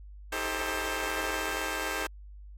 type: chord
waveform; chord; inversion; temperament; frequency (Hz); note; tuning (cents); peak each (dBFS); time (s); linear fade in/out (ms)
10% pulse; A half-diminished seventh; second; just; 316.8 / 396 / 440 / 528; Eb4 / G4 / A4 / C5; +31 / +18 / 0 / +16; -29; 0.32-2.07; 5
effects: added 50 Hz sine -44 dBFS peak until 2.57 s + AAC 48 kbps